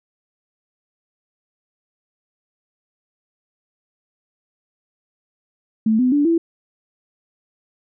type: tone with pitch steps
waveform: sine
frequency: 219.8 / 252.5 / 290 / 333.2 Hz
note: A3 / B3 / D4 / E4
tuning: -2 / +39 / -22 / +19 cents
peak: -13 dBFS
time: 5.86-6.38 s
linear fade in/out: 5 ms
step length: 130 ms
effects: none